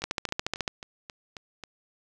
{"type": "two click trains", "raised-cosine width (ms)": 0.2, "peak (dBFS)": [-22, -10], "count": [7, 10], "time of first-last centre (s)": [[0.02, 1.637], [0.04, 0.678]], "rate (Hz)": [3.71, 14.1], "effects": []}